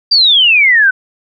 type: exponential sweep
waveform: sine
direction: down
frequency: 4781 to 1489 Hz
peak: -5 dBFS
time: 0.11-0.91 s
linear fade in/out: 10 ms
effects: none